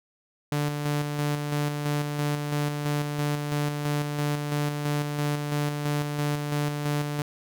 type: tone with tremolo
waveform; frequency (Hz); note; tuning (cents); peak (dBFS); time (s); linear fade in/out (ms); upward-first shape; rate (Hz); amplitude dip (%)
sawtooth; 146.83; D3; 0; -20; 0.52-7.22; 2; square; 3; 40
effects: none